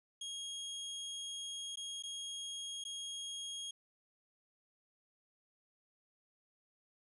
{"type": "tone with dropouts", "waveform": "sawtooth", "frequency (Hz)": 3271, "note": "G#7", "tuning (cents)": -27, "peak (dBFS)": -38, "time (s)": [0.21, 3.71], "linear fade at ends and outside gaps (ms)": 5, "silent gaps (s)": [[1.758, 1.771], [2.025, 2.035], [2.84, 2.85]], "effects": ["resampled to 24000 Hz"]}